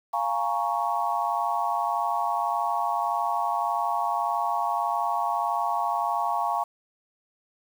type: chord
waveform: sine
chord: Bb minor seventh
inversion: second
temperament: equal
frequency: 698.5 / 830.6 / 932.3 / 1108.7 Hz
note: F5 / Ab5 / Bb5 / Db6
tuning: 0 / 0 / 0 / 0 cents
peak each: -29 dBFS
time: 0.13-6.64 s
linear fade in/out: 10 ms
effects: 8-bit